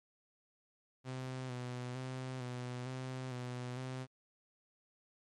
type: tone with vibrato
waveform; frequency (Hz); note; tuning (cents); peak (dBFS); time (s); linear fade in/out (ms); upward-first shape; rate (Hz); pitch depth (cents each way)
sawtooth; 126.8; B2; +46; -36; 1.04-4.07; 50; square; 1.1; 34
effects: low-pass 8000 Hz 12 dB/octave + MP3 64 kbps